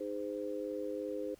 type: harmonic tone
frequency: 102.9 Hz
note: G#2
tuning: 16 cents flat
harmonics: 3 / 4 / 5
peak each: -41 / -41 / -39 dBFS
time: 0-1.35 s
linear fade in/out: 10 ms
effects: pink hiss -64 dBFS RMS until 1.39 s